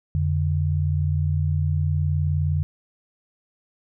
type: tone pair together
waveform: sine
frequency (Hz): 87.31 / 146.84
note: F2 / D3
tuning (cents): 0 / 0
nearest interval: major sixth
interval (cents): 900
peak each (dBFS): -21 / -23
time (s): 0.15-2.63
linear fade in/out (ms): 0
effects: none